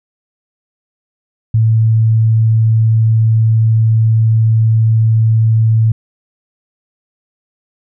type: tone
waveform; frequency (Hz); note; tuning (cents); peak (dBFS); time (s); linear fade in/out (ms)
sine; 111.6; A2; +25; -7; 1.54-5.92; 5
effects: none